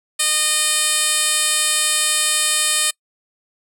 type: tone with band-pass filter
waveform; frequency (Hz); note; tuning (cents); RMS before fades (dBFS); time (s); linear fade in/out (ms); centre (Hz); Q
10% pulse; 612; D#5; -29; -18; 0.19-2.91; 10; 8300; 1.3
effects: noise-tail reverb RT60 0.1 s tail -26 dB re dry